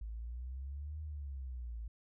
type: exponential two-way sweep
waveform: sine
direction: up then down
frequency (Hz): 53 to 77.78 to 54.4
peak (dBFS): -40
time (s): 0.01-1.88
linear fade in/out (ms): 5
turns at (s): 1.01
effects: none